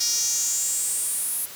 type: tone with high-pass filter sweep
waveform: sawtooth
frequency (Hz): 472.9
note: A#4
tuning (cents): +25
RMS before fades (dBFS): -25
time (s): 0-1.46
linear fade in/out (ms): 10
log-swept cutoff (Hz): 5400 to 11000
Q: 5.7
effects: white hiss -40 dBFS RMS until 1.55 s + high-pass 100 Hz 12 dB/octave